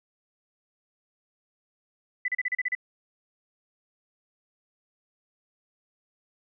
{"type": "tone bursts", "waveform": "sine", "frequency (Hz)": 1998, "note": "B6", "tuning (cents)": 20, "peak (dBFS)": -24, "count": 8, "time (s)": [2.25, 2.751], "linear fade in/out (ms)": 5, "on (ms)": 32, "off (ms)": 35, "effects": []}